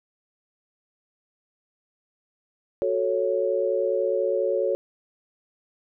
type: chord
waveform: sine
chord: F# minor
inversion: none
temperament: equal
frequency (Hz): 370 / 440 / 554.4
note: F#4 / A4 / C#5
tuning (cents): 0 / 0 / 0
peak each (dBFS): -27 / -26 / -24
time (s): 2.82-4.75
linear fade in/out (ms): 0
effects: none